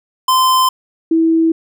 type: tone pair in turn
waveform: square / sine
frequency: 1033 / 326.1 Hz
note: C6 / E4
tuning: -22 / -19 cents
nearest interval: octave + minor sixth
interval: 1997 cents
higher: first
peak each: -10 / -9 dBFS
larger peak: second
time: 0.28-0.69 / 1.11-1.52 s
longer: neither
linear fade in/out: 5 ms
effects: none